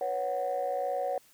sine chord, B suspended second, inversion none, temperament just, 493.9 / 555.6 / 740.8 Hz, B4 / C#5 / F#5, 0 / +4 / +2 cents, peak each -35 / -31 / -31 dBFS, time 0.01-1.18 s, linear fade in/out 2 ms, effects tanh soft clip ceiling -22 dBFS + white hiss -61 dBFS RMS until 1.33 s

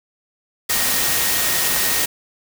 sine tone in noise, 1866 Hz, A#6, 1 cent sharp, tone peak -29 dBFS, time 0.69-2.06 s, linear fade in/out 10 ms, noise white, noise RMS -19 dBFS, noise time 0.69-2.06 s, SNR -13 dB, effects none

